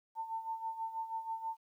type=tone with tremolo; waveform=sine; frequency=898 Hz; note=A5; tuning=35 cents sharp; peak=-34 dBFS; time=0.15-1.57 s; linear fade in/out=50 ms; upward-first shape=sine; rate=6.2 Hz; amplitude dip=70%; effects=12-bit